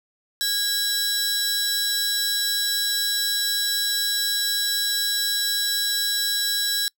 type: tone cluster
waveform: sawtooth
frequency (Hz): 1641 / 3937 / 5410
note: G#6 / B7 / E8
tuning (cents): -21 / -6 / +44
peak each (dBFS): -26 / -20 / -26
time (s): 0.41-6.88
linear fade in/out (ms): 0
effects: noise-tail reverb RT60 0.1 s tail -26 dB re dry